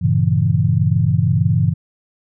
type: chord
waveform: sine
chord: G diminished seventh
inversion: none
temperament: equal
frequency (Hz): 98 / 116.54 / 138.59 / 164.81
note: G2 / Bb2 / Db3 / Fb3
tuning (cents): 0 / 0 / 0 / 0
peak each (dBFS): -18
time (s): 0.01-1.74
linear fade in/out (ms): 20
effects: none